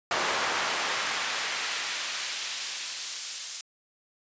brown noise with high-pass filter sweep, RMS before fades -31 dBFS, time 0.11-3.61 s, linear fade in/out 2 ms, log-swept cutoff 840 to 5800 Hz, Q 0.73, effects resampled to 16000 Hz

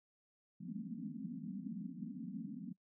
white band-pass noise, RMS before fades -45 dBFS, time 0.6-2.73 s, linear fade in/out 10 ms, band 160 to 270 Hz, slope 96 dB/octave, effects noise-tail reverb RT60 0.1 s tail -23 dB re dry

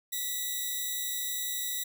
5% pulse tone cluster, 1966 / 3674 / 3860 Hz, B6 / A#7 / B7, -8 / -26 / -40 cents, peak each -27 / -30 / -26 dBFS, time 0.12-1.84 s, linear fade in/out 10 ms, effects none

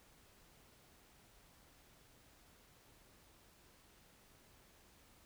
silence, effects pink hiss -66 dBFS RMS until 5.25 s

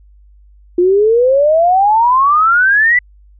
sine exponential sweep, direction up, 346.7 to 2005 Hz, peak -7 dBFS, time 0.78-2.99 s, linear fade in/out 5 ms, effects added 50 Hz sine -41 dBFS peak until 3.39 s

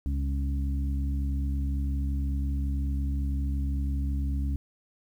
harmonic tone with a mistuned harmonic, 69 Hz, C#2, 7 cents flat, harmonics 1 / 2 / 3 / 4, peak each -26 / -38 / -40 / -38 dBFS, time 0.06-4.56 s, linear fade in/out 0 ms, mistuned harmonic 3, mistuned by -29 cents, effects 10-bit

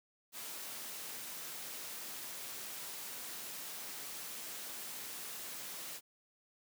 white noise, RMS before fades -45 dBFS, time 0.32-6.01 s, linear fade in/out 50 ms, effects high-pass 150 Hz 12 dB/octave

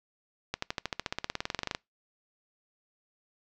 accelerating click train, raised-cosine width 0.2 ms, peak -13 dBFS, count 22, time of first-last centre 0.54-1.749 s, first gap 84 ms, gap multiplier 0.96, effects noise-tail reverb RT60 0.2 s tail -25 dB re dry + low-pass 6000 Hz 12 dB/octave

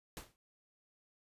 pink noise with exponential decay, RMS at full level -43 dBFS, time 0.17-0.36 s, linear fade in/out 0 ms, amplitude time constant 41 ms, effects resampled to 32000 Hz

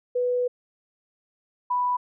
sine tone pair in turn, 493.9 / 987.8 Hz, B4 / B5, 0 / 0 cents, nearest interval octave, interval 1200 cents, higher second, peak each -21 dBFS, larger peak neither, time 0.15-0.48 / 1.7-1.97 s, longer first, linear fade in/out 10 ms, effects none

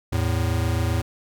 square tone pair together, 82.41 / 110 Hz, E2 / A2, 0 / 0 cents, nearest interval perfect fourth, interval 500 cents, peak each -24 dBFS, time 0.12-1.02 s, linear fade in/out 10 ms, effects none

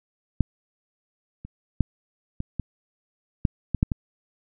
clicks, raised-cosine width 5 ms, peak -6 / -25 / -6 / -16 / -15 / -6 / -11 / -6 / -12 dBFS, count 9, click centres 0.407 / 1.45 / 1.807 / 2.404 / 2.597 / 3.452 / 3.747 / 3.829 / 3.918 s, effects none

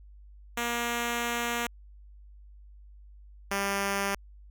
5% pulse tone pair in turn, 237.2 / 198.37 Hz, A#3 / G3, +30 / +21 cents, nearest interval minor third, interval 309 cents, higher first, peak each -17 / -16 dBFS, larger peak second, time 0.57-1.67 / 3.51-4.15 s, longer first, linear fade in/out 5 ms, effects added 50 Hz sine -48 dBFS peak until 4.5 s

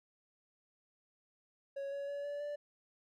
triangle tone with pitch steps, 554.4 / 561.8 / 569.3 / 576.9 / 584.7 Hz, C#5 / C#5 / C#5 / D5 / D5, 0 / +23 / +46 / -31 / -8 cents, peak -36 dBFS, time 1.76-2.56 s, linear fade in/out 10 ms, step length 160 ms, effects none

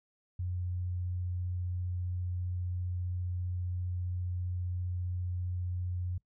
sine tone with vibrato, 89.7 Hz, F2, 47 cents sharp, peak -32 dBFS, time 0.39-6.18 s, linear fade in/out 5 ms, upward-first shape triangle, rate 15 Hz, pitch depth 8 cents each way, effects noise-tail reverb RT60 0.1 s tail -22 dB re dry

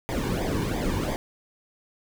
brown noise with flanger, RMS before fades -27 dBFS, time 0.09-1.16 s, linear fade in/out 0 ms, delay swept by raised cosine 0.71 to 1.57 ms, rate 2.9 Hz, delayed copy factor -0.8, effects none

